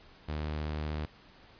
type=tone; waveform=sawtooth; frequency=76.1 Hz; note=D#2; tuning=38 cents flat; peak=-29 dBFS; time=0.28-1.06 s; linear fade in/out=10 ms; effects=pink hiss -57 dBFS RMS until 1.59 s + resampled to 11025 Hz